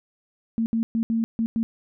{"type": "tone bursts at uneven times", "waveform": "sine", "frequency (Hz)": 227, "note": "A#3", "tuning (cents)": -46, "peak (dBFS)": -20, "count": 6, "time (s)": [[0.58, 0.66], [0.73, 0.83], [0.95, 1.03], [1.1, 1.24], [1.39, 1.46], [1.56, 1.63]], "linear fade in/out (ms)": 0, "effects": []}